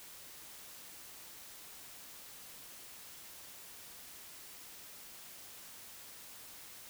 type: silence
effects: white hiss -52 dBFS RMS until 6.89 s